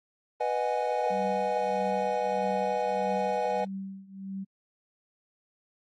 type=chord; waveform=triangle; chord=G# minor seventh; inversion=first; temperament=equal with one note detuned; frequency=493.9 / 617.2 / 740 / 830.6 Hz; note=B4 / D#5 / F#5 / G#5; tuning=0 / -14 / 0 / 0 cents; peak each=-29 / -30 / -31 / -29 dBFS; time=0.4-3.65 s; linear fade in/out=10 ms
type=tone with tremolo; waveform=sine; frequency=193.6 Hz; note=G3; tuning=21 cents flat; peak=-32 dBFS; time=1.1-4.45 s; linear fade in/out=20 ms; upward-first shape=triangle; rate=1.6 Hz; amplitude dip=90%
effects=AAC 32 kbps